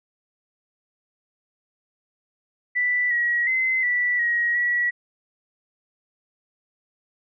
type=tone with pitch steps; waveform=sine; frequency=1975 / 1912 / 2054 / 1961 / 1895 / 1933 Hz; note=B6 / A#6 / C7 / B6 / A#6 / B6; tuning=0 / +43 / -33 / -13 / +28 / -38 cents; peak=-19 dBFS; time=2.75-4.91 s; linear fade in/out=20 ms; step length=360 ms; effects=none